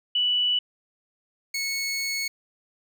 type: tone pair in turn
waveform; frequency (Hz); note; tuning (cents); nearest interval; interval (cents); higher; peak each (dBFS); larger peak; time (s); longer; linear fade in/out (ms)
sine / 20% pulse; 2960 / 2202; F#7 / C#7; 0 / -12; perfect fourth; 512; first; -20 / -21; first; 0.15-0.59 / 1.54-2.28; second; 5
effects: none